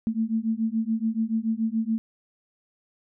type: beating tone pair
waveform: sine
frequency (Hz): 220 / 227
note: A3 / A#3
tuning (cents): 0 / -46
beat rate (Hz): 7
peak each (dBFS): -26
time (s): 0.07-1.98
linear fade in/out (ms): 0
effects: none